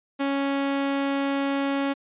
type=tone; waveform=sawtooth; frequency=277.2 Hz; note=C#4; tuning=in tune; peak=-19 dBFS; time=0.19-1.94 s; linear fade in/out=20 ms; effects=resampled to 8000 Hz